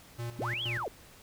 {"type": "tone with tremolo", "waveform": "square", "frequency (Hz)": 118.2, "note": "A#2", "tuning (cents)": 24, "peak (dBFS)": -35, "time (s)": [0.18, 0.85], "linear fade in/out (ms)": 20, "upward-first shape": "square", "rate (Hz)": 4.2, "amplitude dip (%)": 70}
{"type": "linear two-way sweep", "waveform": "sine", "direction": "up then down", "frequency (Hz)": [165.2, 3412, 357.2], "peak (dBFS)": -32, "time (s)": [0.39, 0.88], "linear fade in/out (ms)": 0, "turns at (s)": 0.63}
{"effects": ["pink hiss -55 dBFS RMS until 1.22 s"]}